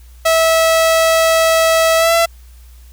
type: tone with pitch glide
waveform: sawtooth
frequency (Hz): 651 to 670.9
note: E5 to E5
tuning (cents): -22 to +30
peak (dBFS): -6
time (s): 0.25-2.26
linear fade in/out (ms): 10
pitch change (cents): +52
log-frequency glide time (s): 1.97-2.14
effects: added 60 Hz sine -37 dBFS peak until 2.92 s + white hiss -51 dBFS RMS until 2.92 s